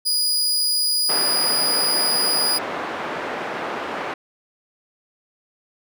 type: tone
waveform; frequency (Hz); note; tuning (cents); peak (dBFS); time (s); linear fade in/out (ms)
sawtooth; 4913; D#8; -23; -15; 0.05-2.59; 20
type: band-pass noise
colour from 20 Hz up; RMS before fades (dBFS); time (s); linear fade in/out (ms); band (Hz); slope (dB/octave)
pink; -28; 1.09-4.14; 5; 390 to 1800; 12
effects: none